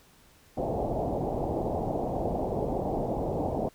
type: low-pass noise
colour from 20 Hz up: white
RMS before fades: -30 dBFS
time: 0.57-3.69 s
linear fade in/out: 5 ms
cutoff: 790 Hz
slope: 48 dB/octave
effects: pink hiss -59 dBFS RMS until 3.74 s